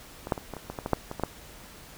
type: clicks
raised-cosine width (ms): 1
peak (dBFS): -21 / -9 / -21 / -21 / -23 / -20 / -19 / -16 / -7 / -20 / -20 / -11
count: 12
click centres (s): 0.271 / 0.322 / 0.378 / 0.537 / 0.567 / 0.7 / 0.788 / 0.861 / 0.933 / 1.114 / 1.197 / 1.236
effects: pink hiss -48 dBFS RMS until 1.97 s